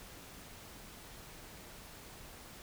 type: silence
effects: pink hiss -52 dBFS RMS until 2.62 s